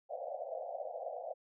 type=band-pass noise; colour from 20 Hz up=white; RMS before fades=-42 dBFS; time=0.09-1.34 s; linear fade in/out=20 ms; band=510 to 750 Hz; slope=96 dB/octave; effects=none